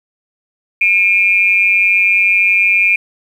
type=tone with amplitude modulation; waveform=sine; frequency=2402 Hz; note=D7; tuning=38 cents sharp; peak=-5 dBFS; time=0.81-2.96 s; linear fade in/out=5 ms; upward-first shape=sine; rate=191 Hz; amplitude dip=75%; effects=7-bit